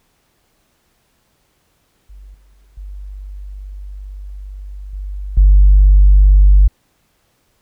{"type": "tone with level steps", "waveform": "sine", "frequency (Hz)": 48.87, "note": "G1", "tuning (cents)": -5, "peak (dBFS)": [-34, -46, -27, -22, -3], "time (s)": [2.09, 6.68], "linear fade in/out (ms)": 10, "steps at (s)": [2.34, 2.77, 4.93, 5.37], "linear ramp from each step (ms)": 5, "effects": ["tanh soft clip ceiling 0 dBFS", "pink hiss -61 dBFS RMS until 7.61 s"]}